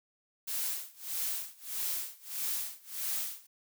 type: noise with tremolo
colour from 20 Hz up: blue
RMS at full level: -33 dBFS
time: 0.47-3.47 s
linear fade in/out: 10 ms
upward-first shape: sine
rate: 1.6 Hz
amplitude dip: 95%
effects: none